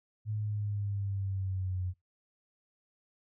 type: linear sweep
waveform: sine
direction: down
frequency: 107.6 to 90.3 Hz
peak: -31 dBFS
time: 0.25-1.94 s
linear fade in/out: 50 ms
effects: noise-tail reverb RT60 0.2 s tail -21 dB re dry